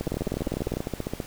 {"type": "two click trains", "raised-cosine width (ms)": 2, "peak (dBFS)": [-15, -14], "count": [19, 15], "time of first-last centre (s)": [[0.01, 1.202], [0.07, 0.77]], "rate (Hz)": [15.1, 20], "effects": ["pink hiss -44 dBFS RMS until 1.26 s"]}